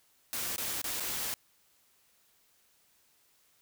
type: noise with dropouts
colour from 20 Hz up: white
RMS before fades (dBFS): -35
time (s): 0.33-1.34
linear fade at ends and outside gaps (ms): 0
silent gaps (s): 0.561-0.581 / 0.816-0.842 / 0.999-1.005
effects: white hiss -68 dBFS RMS until 3.61 s